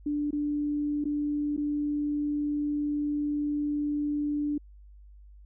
sine tone with dropouts, 293.7 Hz, D4, in tune, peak -26 dBFS, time 0.06-4.58 s, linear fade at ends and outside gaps 5 ms, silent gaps 0.308-0.328 / 1.042-1.053 / 1.566-1.576 s, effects added 50 Hz sine -48 dBFS peak until 5.45 s

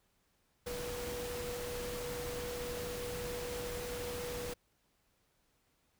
sine tone in noise, 486.9 Hz, B4, 25 cents flat, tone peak -40 dBFS, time 0.66-4.54 s, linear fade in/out 10 ms, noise pink, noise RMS -43 dBFS, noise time 0.66-4.54 s, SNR 0 dB, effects pink hiss -75 dBFS RMS until 5.99 s

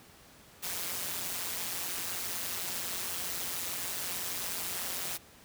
white noise with amplitude modulation, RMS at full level -33 dBFS, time 0.62-5.18 s, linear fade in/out 20 ms, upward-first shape sine, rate 178 Hz, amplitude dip 70%, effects pink hiss -56 dBFS RMS until 5.44 s + high-pass 60 Hz 12 dB/octave

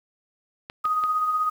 clicks, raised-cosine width 0.3 ms, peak -20 dBFS, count 3, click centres 0.699 / 0.854 / 1.038 s
sine tone with tremolo, 1248 Hz, D#6, 5 cents sharp, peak -19 dBFS, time 0.84-1.5 s, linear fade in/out 10 ms, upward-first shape sine, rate 16 Hz, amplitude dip 40%
effects 8-bit

